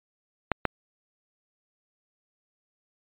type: clicks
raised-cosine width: 0.5 ms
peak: -7 dBFS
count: 2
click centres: 0.517 / 0.653 s
effects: resampled to 8000 Hz